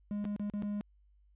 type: tone with dropouts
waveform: triangle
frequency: 206 Hz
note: G#3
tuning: 14 cents flat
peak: -31 dBFS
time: 0.11-0.81 s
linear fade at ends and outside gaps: 0 ms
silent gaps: 0.243-0.252 / 0.363-0.396 / 0.499-0.537 / 0.623-0.632 s
effects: added 50 Hz sine -62 dBFS peak until 1.35 s + resampled to 8000 Hz